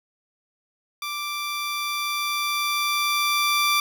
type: tone with level ramp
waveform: 15% pulse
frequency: 1174.7 Hz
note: D6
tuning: in tune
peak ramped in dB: -22 to -12 dBFS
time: 1.02-3.8 s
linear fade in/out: 2 ms
effects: none